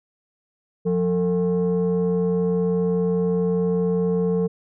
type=tone pair together; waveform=sine; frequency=177.9 / 448.8 Hz; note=F3 / A4; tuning=+32 / +34 cents; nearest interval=octave + major third; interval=1602 cents; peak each=-19 dBFS; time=0.85-4.48 s; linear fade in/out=20 ms; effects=tanh soft clip ceiling -15 dBFS